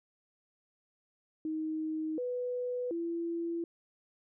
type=tone with pitch steps; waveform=sine; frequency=314 / 494.7 / 337.2 Hz; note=D#4 / B4 / E4; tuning=+16 / +3 / +39 cents; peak=-32 dBFS; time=1.45-3.64 s; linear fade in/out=2 ms; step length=730 ms; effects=none